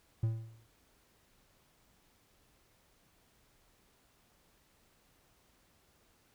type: tone with exponential decay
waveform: triangle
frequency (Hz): 112.4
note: A2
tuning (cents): +37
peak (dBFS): -24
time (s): 0.23-0.67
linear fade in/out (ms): 5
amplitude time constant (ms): 95
effects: pink hiss -69 dBFS RMS until 6.34 s